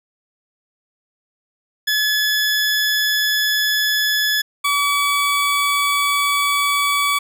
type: tone pair in turn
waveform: 20% pulse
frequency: 1711 / 1142 Hz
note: A6 / D6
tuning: -49 / -49 cents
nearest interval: perfect fifth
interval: 700 cents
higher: first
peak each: -11 dBFS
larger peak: neither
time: 1.87-4.42 / 4.64-7.19 s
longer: neither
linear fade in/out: 10 ms
effects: none